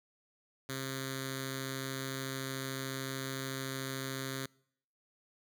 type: tone with notch filter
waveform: 5% pulse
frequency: 133.6 Hz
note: C3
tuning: 36 cents sharp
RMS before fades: -39 dBFS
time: 0.69-4.46 s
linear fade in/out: 2 ms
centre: 810 Hz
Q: 0.58
effects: noise-tail reverb RT60 0.7 s tail -26 dB re dry